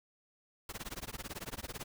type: noise with tremolo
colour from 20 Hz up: pink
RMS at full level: -40 dBFS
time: 0.69-1.84 s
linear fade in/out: 2 ms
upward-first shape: sine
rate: 18 Hz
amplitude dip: 100%
effects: none